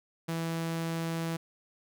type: tone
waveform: sawtooth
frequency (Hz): 164.9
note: E3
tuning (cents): +1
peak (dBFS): -27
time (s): 0.28-1.37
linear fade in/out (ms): 10
effects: none